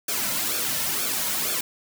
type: noise with flanger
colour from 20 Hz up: white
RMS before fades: -26 dBFS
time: 0.08-1.61 s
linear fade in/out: 5 ms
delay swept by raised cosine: 1 to 2.6 ms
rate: 2.1 Hz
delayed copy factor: -0.7
effects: none